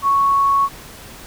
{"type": "tone", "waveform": "sine", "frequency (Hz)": 1108.7, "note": "C#6", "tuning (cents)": 0, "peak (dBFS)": -12, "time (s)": [0.02, 0.69], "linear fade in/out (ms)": 50, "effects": ["pink hiss -38 dBFS RMS until 1.26 s"]}